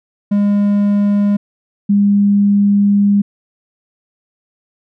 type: tone pair in turn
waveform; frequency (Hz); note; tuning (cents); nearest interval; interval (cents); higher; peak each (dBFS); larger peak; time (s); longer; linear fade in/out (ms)
triangle / sine; 203.7 / 202.3; G#3 / G#3; -33 / -45; unison; 12; first; -8; neither; 0.31-1.37 / 1.89-3.22; second; 10
effects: none